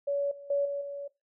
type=tone with level steps; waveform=sine; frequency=566 Hz; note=C#5; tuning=36 cents sharp; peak=-26 / -43 / -24 / -30 / -35 dBFS; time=0.07-1.08 s; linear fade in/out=10 ms; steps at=0.31 / 0.5 / 0.65 / 0.81 s; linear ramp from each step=5 ms; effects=noise-tail reverb RT60 0.2 s tail -19 dB re dry